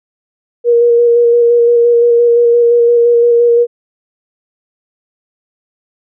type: tone with vibrato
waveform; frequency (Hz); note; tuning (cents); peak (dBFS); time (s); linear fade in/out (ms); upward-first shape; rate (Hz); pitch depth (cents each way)
sine; 473.5; A#4; +27; -5; 0.64-3.67; 50; square; 5.8; 13
effects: none